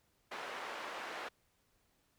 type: band-pass noise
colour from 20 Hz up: white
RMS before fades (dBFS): -44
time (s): 0.31-1.29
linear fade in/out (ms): 10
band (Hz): 420 to 1700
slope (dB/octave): 12
effects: pink hiss -75 dBFS RMS until 2.18 s